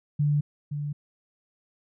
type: tone pair in turn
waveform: sine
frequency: 146.83 / 146.28 Hz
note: D3 / D3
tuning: 0 / -7 cents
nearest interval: unison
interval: 7 cents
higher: first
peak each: -20 / -28 dBFS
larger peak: first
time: 0.19-0.41 / 0.71-0.93 s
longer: neither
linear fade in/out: 10 ms
effects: none